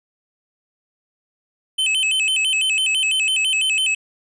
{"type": "tone with vibrato", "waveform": "square", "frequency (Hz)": 2818, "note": "F7", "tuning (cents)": 15, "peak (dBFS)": -17, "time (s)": [1.78, 3.95], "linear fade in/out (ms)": 10, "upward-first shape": "square", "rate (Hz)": 6, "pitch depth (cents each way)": 150, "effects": ["resampled to 22050 Hz"]}